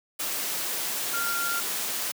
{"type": "tone in noise", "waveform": "sine", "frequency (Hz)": 1391, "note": "F6", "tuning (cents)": -7, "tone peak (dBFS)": -28, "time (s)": [1.13, 1.6], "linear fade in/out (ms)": 10, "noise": "white", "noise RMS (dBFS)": -30, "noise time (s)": [0.19, 2.12], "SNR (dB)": -1, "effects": ["high-pass 200 Hz 12 dB/octave"]}